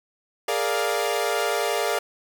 sawtooth chord, Bb dominant seventh, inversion third, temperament equal, 415.3 / 466.2 / 587.3 / 698.5 Hz, Ab4 / Bb4 / D5 / F5, 0 / 0 / 0 / 0 cents, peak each -24 dBFS, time 0.48-1.99 s, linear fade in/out 5 ms, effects none

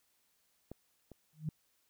clicks, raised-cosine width 2 ms, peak -31 / -37 dBFS, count 2, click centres 0.716 / 1.117 s
sine tone with exponential growth, 155 Hz, D#3, 6 cents flat, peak -30 dBFS, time 1.33-1.49 s, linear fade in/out 2 ms, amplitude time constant 33 ms
effects white hiss -75 dBFS RMS until 1.89 s

